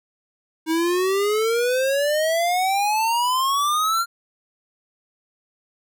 square exponential sweep, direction up, 316.2 to 1396.9 Hz, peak -19 dBFS, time 0.66-4.06 s, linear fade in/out 50 ms, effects none

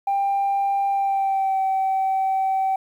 sine tone with pitch glide, 793 to 768.2 Hz, G5 to G5, +20 to -35 cents, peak -17 dBFS, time 0.07-2.76 s, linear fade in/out 5 ms, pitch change -55 cents, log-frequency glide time 0.89-1.6 s, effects tanh soft clip ceiling -16 dBFS + 9-bit

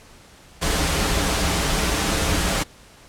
pink noise with comb filter, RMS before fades -21 dBFS, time 0.61-2.64 s, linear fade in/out 20 ms, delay 8.2 ms, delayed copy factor -0.5, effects pink hiss -48 dBFS RMS until 3.08 s + low-pass 10000 Hz 12 dB/octave

